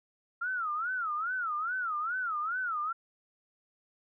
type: tone with vibrato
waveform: sine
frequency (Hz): 1351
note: E6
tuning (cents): +42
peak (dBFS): -30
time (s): 0.41-2.93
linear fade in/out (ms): 10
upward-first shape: sine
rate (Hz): 2.4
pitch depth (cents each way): 210
effects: none